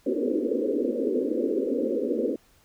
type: band-pass noise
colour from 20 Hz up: white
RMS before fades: -26 dBFS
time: 0.06-2.36 s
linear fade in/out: 5 ms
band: 230 to 530 Hz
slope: 96 dB/octave
effects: pink hiss -61 dBFS RMS until 2.64 s